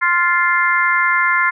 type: harmonic tone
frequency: 349.2 Hz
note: F4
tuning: in tune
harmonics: 3 / 4 / 5 / 6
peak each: -18 / -18 / -18 / -18 dBFS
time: 0.01-1.51 s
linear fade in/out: 20 ms
effects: none